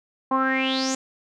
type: tone with low-pass filter sweep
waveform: sawtooth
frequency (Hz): 263.7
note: C4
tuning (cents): +14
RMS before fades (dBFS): -23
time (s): 0.31-0.95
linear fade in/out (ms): 5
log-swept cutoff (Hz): 950 to 7300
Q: 8.7
effects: none